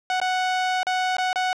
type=tone with dropouts; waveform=sawtooth; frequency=740 Hz; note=F#5; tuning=in tune; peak=-17 dBFS; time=0.1-1.53 s; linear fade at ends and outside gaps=1 ms; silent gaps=0.201-0.215 / 0.831-0.868 / 1.168-1.183 / 1.33-1.358 s; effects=low-pass 5000 Hz 12 dB/octave